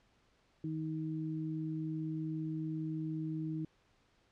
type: tone pair together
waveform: sine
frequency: 157.73 / 315.1 Hz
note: D#3 / D#4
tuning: +24 / +22 cents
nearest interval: octave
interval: 1198 cents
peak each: -38 / -38 dBFS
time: 0.64-3.65 s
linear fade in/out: 2 ms
effects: pink hiss -71 dBFS RMS until 4.31 s + low-pass 5000 Hz 12 dB/octave

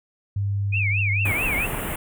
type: tone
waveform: sine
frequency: 100 Hz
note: G2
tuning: 35 cents sharp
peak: -21 dBFS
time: 0.36-1.32 s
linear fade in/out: 5 ms
type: tone with vibrato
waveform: sine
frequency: 2411 Hz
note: D7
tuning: 45 cents sharp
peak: -22 dBFS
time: 0.72-1.67 s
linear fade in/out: 20 ms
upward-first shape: triangle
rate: 4.5 Hz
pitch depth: 240 cents each way
type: band-stop noise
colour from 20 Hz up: pink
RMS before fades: -28 dBFS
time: 1.25-1.96 s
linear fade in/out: 5 ms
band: 3000 to 8500 Hz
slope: 48 dB/octave
effects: none

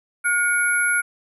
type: tone cluster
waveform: sine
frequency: 1436 / 2239 / 11150 Hz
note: F6 / C#7 / F9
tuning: +48 / +17 / -4 cents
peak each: -18 / -26 / -26 dBFS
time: 0.24-1.02 s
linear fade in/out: 20 ms
effects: none

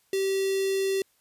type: tone with notch filter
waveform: square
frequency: 387.7 Hz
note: G4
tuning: 19 cents flat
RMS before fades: -26 dBFS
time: 0.13-1.02 s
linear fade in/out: 2 ms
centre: 1200 Hz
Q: 1.1
effects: white hiss -67 dBFS RMS until 1.2 s + resampled to 32000 Hz

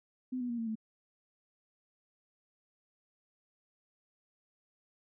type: tone with pitch steps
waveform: sine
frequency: 254.7 / 245.5 / 236.5 / 228 / 219.7 Hz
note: C4 / B3 / A#3 / A#3 / A3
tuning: -46 / -10 / +25 / -38 / -2 cents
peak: -33 dBFS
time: 0.32-0.755 s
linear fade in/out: 10 ms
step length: 87 ms
effects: none

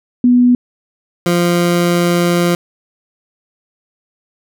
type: tone pair in turn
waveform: sine / 20% pulse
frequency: 245.9 / 173.88 Hz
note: B3 / F3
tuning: -7 / -7 cents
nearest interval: tritone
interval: 600 cents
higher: first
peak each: -6 dBFS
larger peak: neither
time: 0.24-0.55 / 1.26-2.55 s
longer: second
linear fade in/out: 2 ms
effects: none

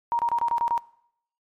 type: tone bursts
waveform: sine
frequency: 941 Hz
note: A#5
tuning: 16 cents sharp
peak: -20 dBFS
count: 7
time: 0.12-0.778 s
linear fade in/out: 0 ms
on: 70 ms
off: 28 ms
effects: noise-tail reverb RT60 0.7 s tail -21 dB re dry + MP3 64 kbps

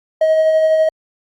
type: tone with tremolo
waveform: triangle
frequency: 633 Hz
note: D#5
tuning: 30 cents sharp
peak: -6 dBFS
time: 0.21-0.89 s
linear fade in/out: 5 ms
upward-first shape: sine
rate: 12 Hz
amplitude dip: 35%
effects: tanh soft clip ceiling -4 dBFS + Opus 48 kbps

